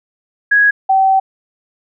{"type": "tone pair in turn", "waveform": "sine", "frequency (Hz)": [1661.2, 769.2], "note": ["G#6", "G5"], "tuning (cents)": [0, -33], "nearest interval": "octave + minor second", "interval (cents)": 1333, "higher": "first", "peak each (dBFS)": [-7, -8], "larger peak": "first", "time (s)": [[0.51, 0.71], [0.89, 1.2]], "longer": "second", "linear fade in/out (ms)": 10, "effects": []}